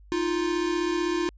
square tone pair together, 313.4 / 349.2 Hz, D#4 / F4, +13 / 0 cents, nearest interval major second, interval 187 cents, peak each -30 / -26 dBFS, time 0.12-1.29 s, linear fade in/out 0 ms, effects added 50 Hz sine -48 dBFS peak until 1.37 s + resampled to 16000 Hz

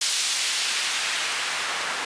white noise with band-pass filter sweep, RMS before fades -26 dBFS, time 0.01-2.05 s, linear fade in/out 5 ms, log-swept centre 4600 to 1200 Hz, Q 0.83, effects resampled to 22050 Hz

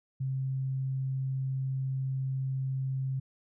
sine tone, 132.9 Hz, C3, 27 cents sharp, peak -29 dBFS, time 0.2-3.2 s, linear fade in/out 10 ms, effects none

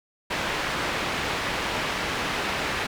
white low-pass noise, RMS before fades -28 dBFS, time 0.3-2.87 s, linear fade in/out 10 ms, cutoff 2400 Hz, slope 12 dB/octave, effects none

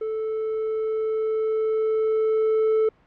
triangle tone with level ramp, 438.3 Hz, A4, 7 cents flat, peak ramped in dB -23 to -15 dBFS, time 0.01-2.89 s, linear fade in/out 5 ms, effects pink hiss -59 dBFS RMS until 3.06 s + low-pass 2000 Hz 12 dB/octave

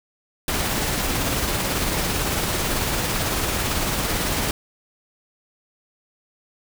pink noise with tremolo, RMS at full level -22 dBFS, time 0.48-4.51 s, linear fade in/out 2 ms, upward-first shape triangle, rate 18 Hz, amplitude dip 30%, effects none

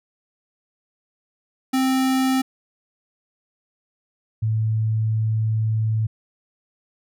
square / sine tone pair in turn, 262.2 / 110.03 Hz, C4 / A2, +4 / 0 cents, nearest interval octave + minor third, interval 1504 cents, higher first, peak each -18 dBFS, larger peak neither, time 1.73-2.42 / 4.42-6.07 s, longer second, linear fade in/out 10 ms, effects none

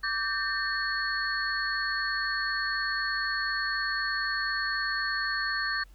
sine tone cluster, 1162 / 1569 / 1806 / 4364 Hz, D6 / G6 / A6 / C#8, -19 / +1 / +45 / -28 cents, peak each -35 / -32 / -31 / -34 dBFS, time 0.03-5.84 s, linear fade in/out 10 ms, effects added 45 Hz sine -50 dBFS peak until 5.94 s + pink hiss -64 dBFS RMS until 5.94 s

